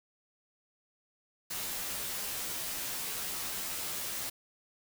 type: noise with comb filter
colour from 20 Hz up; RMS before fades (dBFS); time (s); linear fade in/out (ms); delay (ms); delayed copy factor
white; -37; 1.5-4.3; 10; 13; -0.95
effects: none